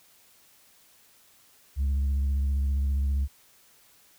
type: tone with vibrato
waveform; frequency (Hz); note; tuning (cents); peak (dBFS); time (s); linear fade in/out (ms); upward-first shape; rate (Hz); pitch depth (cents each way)
sine; 69; C#2; -7; -20; 1.76-3.28; 50; triangle; 15; 50
effects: tanh soft clip ceiling -22 dBFS + white hiss -59 dBFS RMS until 4.18 s